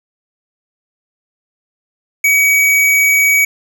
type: tone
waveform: square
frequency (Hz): 2266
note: C#7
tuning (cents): +37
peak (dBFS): -9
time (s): 2.24-3.45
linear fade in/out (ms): 5
effects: none